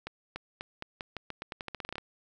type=accelerating click train; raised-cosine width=0.3 ms; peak=-21 dBFS; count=18; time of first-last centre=0.07-1.982 s; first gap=290 ms; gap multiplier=0.86; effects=none